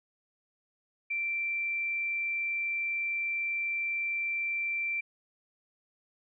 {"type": "tone", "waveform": "sine", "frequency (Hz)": 2349, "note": "D7", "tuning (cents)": 0, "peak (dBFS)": -29, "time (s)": [1.1, 5.01], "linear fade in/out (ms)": 10, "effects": []}